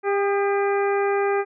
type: harmonic tone with a mistuned harmonic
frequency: 400 Hz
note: G4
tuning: 35 cents sharp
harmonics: 1 / 2 / 3 / 4 / 5 / 6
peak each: -20 / -26 / -30 / -32 / -34 / -36 dBFS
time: 0.03-1.45 s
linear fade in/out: 50 ms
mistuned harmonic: 3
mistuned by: +34 cents
effects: none